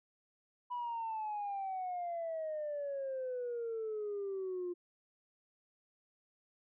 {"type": "exponential sweep", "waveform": "sine", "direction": "down", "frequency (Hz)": [987.8, 350], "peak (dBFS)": -35, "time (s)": [0.7, 4.74], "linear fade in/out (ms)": 20, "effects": ["tanh soft clip ceiling -33 dBFS"]}